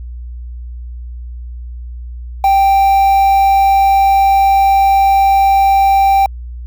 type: tone with quantisation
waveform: triangle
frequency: 784 Hz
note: G5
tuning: in tune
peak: -5 dBFS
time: 2.44-6.26 s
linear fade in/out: 2 ms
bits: 5
effects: added 60 Hz sine -24 dBFS peak until 6.66 s